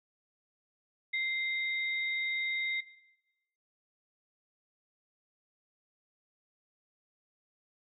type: tone pair together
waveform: sine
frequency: 2093 / 3729 Hz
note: C7 / A#7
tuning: 0 / 0 cents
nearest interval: minor seventh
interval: 1000 cents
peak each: -30 / -39 dBFS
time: 1.13-2.81 s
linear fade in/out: 10 ms
effects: noise-tail reverb RT60 1.0 s tail -19 dB re dry